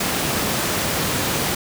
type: high-pass noise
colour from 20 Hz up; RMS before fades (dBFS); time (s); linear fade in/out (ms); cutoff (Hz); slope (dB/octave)
pink; -22; 0-1.55; 5; 100; 12
effects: none